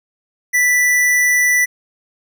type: tone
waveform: square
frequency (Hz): 1975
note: B6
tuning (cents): 0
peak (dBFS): -12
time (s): 0.53-1.66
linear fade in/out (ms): 20
effects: none